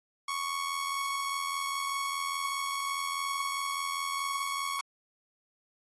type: tone with amplitude modulation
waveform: sawtooth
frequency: 1108.7 Hz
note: C#6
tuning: in tune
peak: -25 dBFS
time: 0.28-4.81 s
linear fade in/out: 5 ms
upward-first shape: sine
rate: 84.9 Hz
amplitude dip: 55%
effects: AAC 32 kbps